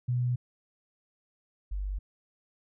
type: tone pair in turn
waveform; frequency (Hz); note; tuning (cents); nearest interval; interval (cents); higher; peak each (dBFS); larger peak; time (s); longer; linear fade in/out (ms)
sine; 123.47 / 48.72; B2 / G1; 0 / -10; octave + major third; 1610; first; -25 / -30; first; 0.08-0.36 / 1.71-1.99; neither; 10
effects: none